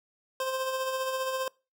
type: tone with tremolo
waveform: 25% pulse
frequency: 523.3 Hz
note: C5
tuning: in tune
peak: -24 dBFS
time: 0.4-1.48 s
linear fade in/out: 2 ms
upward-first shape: sine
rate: 15 Hz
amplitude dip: 40%
effects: noise-tail reverb RT60 0.3 s tail -25 dB re dry